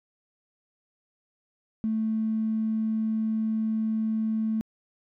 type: tone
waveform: triangle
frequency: 220 Hz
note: A3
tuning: in tune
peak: -20 dBFS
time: 1.84-4.61 s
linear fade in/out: 0 ms
effects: tanh soft clip ceiling -22 dBFS